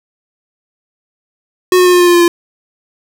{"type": "tone with pitch steps", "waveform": "square", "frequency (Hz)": [365.7, 362.5, 359.4, 356.3, 353.2, 350.2, 347.2, 344.2], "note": ["F#4", "F#4", "F4", "F4", "F4", "F4", "F4", "F4"], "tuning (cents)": [-20, -35, 50, 35, 20, 5, -10, -25], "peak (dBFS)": -6, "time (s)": [1.72, 2.28], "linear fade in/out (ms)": 2, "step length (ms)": 70, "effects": []}